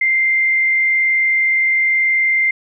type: tone with frequency modulation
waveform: sine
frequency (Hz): 2093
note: C7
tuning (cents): 0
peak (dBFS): -12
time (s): 0.01-2.51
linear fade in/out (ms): 5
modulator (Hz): 40.1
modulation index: 0.58
effects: none